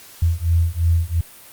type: beating tone pair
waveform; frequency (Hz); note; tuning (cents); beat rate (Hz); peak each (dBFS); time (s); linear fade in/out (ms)
sine; 82.41 / 85.31; E2 / F2; 0 / -40; 2.9; -18; 0.22-1.21; 5
effects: white hiss -43 dBFS RMS until 1.52 s + Opus 48 kbps